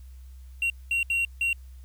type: tone bursts at uneven times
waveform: triangle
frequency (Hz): 2748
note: F7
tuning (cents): -29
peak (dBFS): -21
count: 4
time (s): 0.62-0.7 / 0.91-1.03 / 1.1-1.25 / 1.41-1.53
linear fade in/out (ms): 2
effects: added 64 Hz sine -42 dBFS peak until 1.84 s + white hiss -64 dBFS RMS until 1.84 s